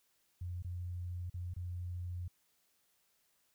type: tone with dropouts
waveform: sine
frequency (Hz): 88.7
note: F2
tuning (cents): +27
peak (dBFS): -38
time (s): 0.41-2.28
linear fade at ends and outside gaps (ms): 5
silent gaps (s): 0.624-0.645 / 1.299-1.341 / 1.538-1.563
effects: white hiss -75 dBFS RMS until 3.54 s